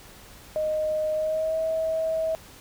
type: tone with pitch glide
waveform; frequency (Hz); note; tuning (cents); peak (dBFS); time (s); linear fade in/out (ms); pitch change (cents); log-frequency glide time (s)
sine; 619 to 643.1; D#5 to E5; -9 to -43; -23; 0.56-2.35; 0; +66; 1.14-1.59
effects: added 50 Hz sine -56 dBFS peak until 2.6 s + pink hiss -48 dBFS RMS until 2.6 s